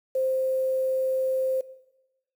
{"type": "tone with quantisation", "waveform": "sine", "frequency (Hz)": 523.3, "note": "C5", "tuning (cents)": 0, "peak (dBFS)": -22, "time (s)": [0.15, 1.61], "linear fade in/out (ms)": 5, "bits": 8, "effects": ["noise-tail reverb RT60 1.0 s tail -18 dB re dry"]}